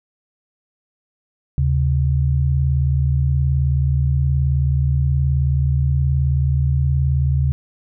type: tone pair together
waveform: sine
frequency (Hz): 75.74 / 134.6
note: D#2 / C3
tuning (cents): -46 / +49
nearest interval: minor seventh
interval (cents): 995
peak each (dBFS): -17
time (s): 1.58-7.52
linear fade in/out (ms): 0
effects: none